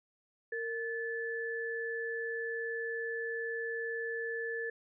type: tone pair together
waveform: sine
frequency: 460.6 / 1739 Hz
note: A#4 / A6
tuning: -21 / -21 cents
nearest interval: octave + major seventh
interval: 2300 cents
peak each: -37 / -37 dBFS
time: 0.52-4.7 s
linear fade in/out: 5 ms
effects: none